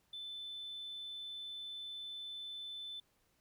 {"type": "tone", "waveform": "triangle", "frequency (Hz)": 3520, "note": "A7", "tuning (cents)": 0, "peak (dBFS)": -40, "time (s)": [0.13, 3], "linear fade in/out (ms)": 5, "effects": ["tanh soft clip ceiling -40 dBFS", "pink hiss -75 dBFS RMS until 3.4 s"]}